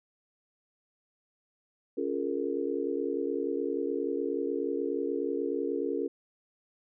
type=chord; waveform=sine; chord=Bb minor seventh; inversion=first; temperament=just; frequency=279.7 / 349.6 / 419.5 / 466.2 Hz; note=Db4 / F4 / Ab4 / Bb4; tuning=+16 / +2 / +17 / 0 cents; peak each=-34 dBFS; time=1.97-6.08 s; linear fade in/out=10 ms; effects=none